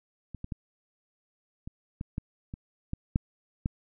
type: clicks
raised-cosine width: 5 ms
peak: -27 / -24 / -21 / -26 / -22 / -19 / -25 / -19 / -11 / -15 dBFS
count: 10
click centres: 0.347 / 0.444 / 0.522 / 1.675 / 2.011 / 2.181 / 2.539 / 2.934 / 3.159 / 3.659 s
effects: none